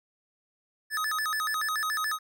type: tone with vibrato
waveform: square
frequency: 1480 Hz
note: F#6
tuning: in tune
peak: -28 dBFS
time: 0.9-2.19 s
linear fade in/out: 50 ms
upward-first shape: square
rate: 7 Hz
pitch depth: 280 cents each way
effects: none